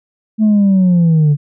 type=linear sweep; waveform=sine; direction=down; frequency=220 to 142.6 Hz; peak=-5 dBFS; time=0.38-1.37 s; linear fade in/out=50 ms; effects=tanh soft clip ceiling -6 dBFS